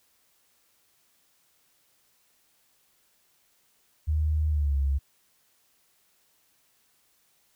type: tone with pitch glide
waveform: sine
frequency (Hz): 76.9 to 68.91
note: D#2 to C#2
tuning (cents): -20 to -10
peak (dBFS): -22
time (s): 4.07-4.99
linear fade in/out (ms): 20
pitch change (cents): -190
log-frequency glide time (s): 4.49-4.77
effects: white hiss -67 dBFS RMS until 7.55 s